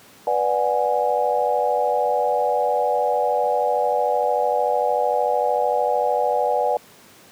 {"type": "chord", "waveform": "sine", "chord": "G# half-diminished seventh", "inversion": "first", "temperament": "equal with one note detuned", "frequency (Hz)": [493.9, 587.3, 737.4, 830.6], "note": ["B4", "D5", "F#5", "G#5"], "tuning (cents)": [0, 0, -6, 0], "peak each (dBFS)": -23, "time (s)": [0.27, 6.77], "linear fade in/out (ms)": 2, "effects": ["pink hiss -48 dBFS RMS until 7.31 s", "high-pass 150 Hz 12 dB/octave"]}